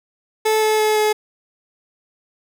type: tone with pitch steps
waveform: 30% pulse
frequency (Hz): 435.4 / 432.4 / 429.4 / 426.4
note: A4 / A4 / A4 / G#4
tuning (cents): -18 / -30 / -42 / +46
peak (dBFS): -12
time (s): 0.45-1.13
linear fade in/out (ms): 10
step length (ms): 170
effects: none